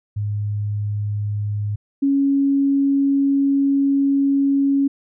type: tone pair in turn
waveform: sine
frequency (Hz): 103.83 / 277.2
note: G#2 / C#4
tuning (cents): 0 / 0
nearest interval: octave + perfect fourth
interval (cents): 1700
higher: second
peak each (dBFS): -20 / -14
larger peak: second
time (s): 0.16-1.76 / 2.02-4.88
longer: second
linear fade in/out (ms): 10
effects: none